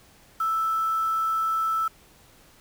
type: tone with quantisation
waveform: sine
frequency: 1318.5 Hz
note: E6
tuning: in tune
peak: -22 dBFS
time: 0.4-1.88 s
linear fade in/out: 5 ms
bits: 7
effects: pink hiss -55 dBFS RMS until 2.6 s